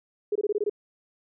sine tone bursts, 415.3 Hz, G#4, in tune, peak -22 dBFS, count 7, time 0.32-0.697 s, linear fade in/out 5 ms, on 35 ms, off 22 ms, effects none

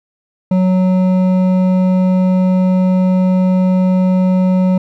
sine tone with hard clipping, 185 Hz, F#3, in tune, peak -11 dBFS, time 0.51-4.78 s, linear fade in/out 5 ms, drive 9 dB, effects none

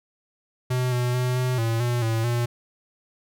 square tone with pitch steps, 126.3 / 123.3 / 125.6 / 126.8 / 114.1 / 121.1 / 112.9 / 119.7 Hz, B2 / B2 / B2 / B2 / A#2 / B2 / A2 / A#2, +39 / -2 / +30 / +46 / -37 / -34 / +45 / +46 cents, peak -22 dBFS, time 0.7-2.46 s, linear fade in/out 10 ms, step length 220 ms, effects none

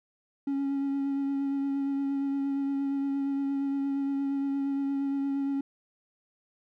triangle tone with vibrato, 276.8 Hz, C#4, 2 cents flat, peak -24 dBFS, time 0.47-5.61 s, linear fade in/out 5 ms, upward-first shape triangle, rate 8.6 Hz, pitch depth 19 cents each way, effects tanh soft clip ceiling -20 dBFS

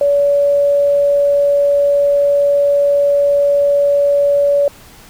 sine tone, 570 Hz, C#5, 48 cents sharp, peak -9 dBFS, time 0.01-4.68 s, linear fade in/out 2 ms, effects pink hiss -41 dBFS RMS until 5.09 s

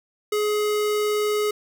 square tone, 420.5 Hz, G#4, 22 cents sharp, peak -21 dBFS, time 0.32-1.51 s, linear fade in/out 5 ms, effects none

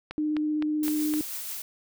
click train, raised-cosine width 0.3 ms, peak -19 dBFS, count 5, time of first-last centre 0.11-1.138 s, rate 3.89 Hz
sine tone with vibrato, 303.8 Hz, D#4, 41 cents flat, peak -24 dBFS, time 0.18-1.21 s, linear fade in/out 0 ms, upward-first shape triangle, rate 16 Hz, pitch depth 13 cents each way
blue noise with tremolo, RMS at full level -34 dBFS, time 0.83-1.62 s, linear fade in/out 2 ms, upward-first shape triangle, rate 6.2 Hz, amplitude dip 30%
effects none

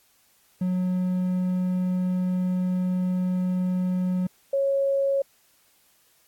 triangle / sine tone pair in turn, 182.6 / 550.4 Hz, F#3 / C#5, -23 / -12 cents, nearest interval octave + perfect fifth, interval 1911 cents, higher second, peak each -20 dBFS, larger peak neither, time 0.61-4.27 / 4.53-5.22 s, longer first, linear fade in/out 5 ms, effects white hiss -62 dBFS RMS until 6.27 s + AAC 64 kbps

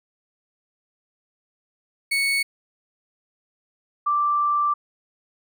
35% pulse / sine tone pair in turn, 2217 / 1174.4 Hz, C#7 / D6, 0 / 0 cents, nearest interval major seventh, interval 1100 cents, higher first, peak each -18 dBFS, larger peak neither, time 2.11-2.43 / 4.06-4.74 s, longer second, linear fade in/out 10 ms, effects none

